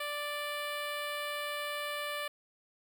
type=tone with notch filter; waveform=10% pulse; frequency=587.3 Hz; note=D5; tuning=in tune; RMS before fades=-37 dBFS; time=0-2.28 s; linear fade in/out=5 ms; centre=6600 Hz; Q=1.2; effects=none